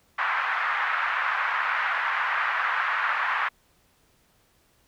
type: band-pass noise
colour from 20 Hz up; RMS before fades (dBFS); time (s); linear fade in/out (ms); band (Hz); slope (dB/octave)
white; -26; 0.18-3.49; 10; 980 to 1800; 24
effects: pink hiss -64 dBFS RMS until 4.87 s